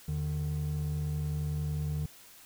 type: tone pair together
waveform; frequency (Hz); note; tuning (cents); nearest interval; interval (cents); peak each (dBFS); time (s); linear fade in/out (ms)
triangle; 79.88 / 150.8; D#2 / D3; +46 / +46; major seventh; 1100; -32 / -29; 0.08-2.06; 5
effects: tanh soft clip ceiling -22 dBFS + white hiss -54 dBFS RMS until 2.45 s